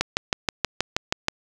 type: click train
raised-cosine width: 0.2 ms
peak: -3 dBFS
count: 9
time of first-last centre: 0.01-1.284 s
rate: 6.28 Hz
effects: 7-bit